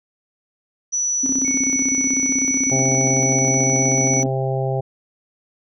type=tone; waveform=sine; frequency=5920 Hz; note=F#8; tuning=in tune; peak=-18 dBFS; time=0.92-4.24 s; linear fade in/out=20 ms
type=tone with tremolo; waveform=sine; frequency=265.4 Hz; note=C4; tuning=25 cents sharp; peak=-19 dBFS; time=1.23-4.29 s; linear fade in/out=10 ms; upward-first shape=square; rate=16 Hz; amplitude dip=80%
type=tone with pitch glide; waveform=sine; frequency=2219 to 2233 Hz; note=C#7 to C#7; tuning=+1 to +12 cents; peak=-27 dBFS; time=1.44-4.23 s; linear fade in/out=20 ms; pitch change=+11 cents; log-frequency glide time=2.1-2.54 s
type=harmonic tone; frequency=132.7 Hz; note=C3; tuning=25 cents sharp; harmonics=1 / 3 / 4 / 5 / 6; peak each=-21 / -26 / -27 / -28 / -29 dBFS; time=2.71-4.81 s; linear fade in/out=10 ms
effects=none